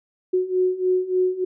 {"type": "beating tone pair", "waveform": "sine", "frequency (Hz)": [366, 369.4], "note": ["F#4", "F#4"], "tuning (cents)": [-19, -3], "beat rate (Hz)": 3.4, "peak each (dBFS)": [-23, -20], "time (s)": [0.33, 1.45], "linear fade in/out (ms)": 10, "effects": []}